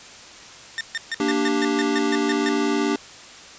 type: tone bursts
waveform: sawtooth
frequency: 1816 Hz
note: A#6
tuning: 46 cents flat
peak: -20 dBFS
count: 11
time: 0.78-2.488 s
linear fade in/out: 0 ms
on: 28 ms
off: 140 ms
type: chord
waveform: square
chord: G minor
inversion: first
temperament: equal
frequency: 233.1 / 293.7 / 392 Hz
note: Bb3 / D4 / G4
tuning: 0 / 0 / 0 cents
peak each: -27 / -23 / -25 dBFS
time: 1.2-2.96 s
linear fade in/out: 2 ms
effects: white hiss -42 dBFS RMS until 3.58 s + resampled to 16000 Hz